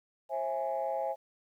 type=chord; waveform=sine; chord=C augmented; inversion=none; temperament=equal with one note detuned; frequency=535.2 / 659.3 / 830.6 Hz; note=C5 / E5 / G#5; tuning=+39 / 0 / 0 cents; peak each=-34 dBFS; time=0.29-1.16 s; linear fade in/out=50 ms; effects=tanh soft clip ceiling -23 dBFS + 11-bit